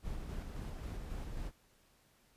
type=noise with tremolo; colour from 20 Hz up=brown; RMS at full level=-41 dBFS; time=0.02-1.52 s; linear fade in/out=50 ms; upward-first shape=square; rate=3.7 Hz; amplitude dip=25%; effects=pink hiss -69 dBFS RMS until 2.36 s + resampled to 32000 Hz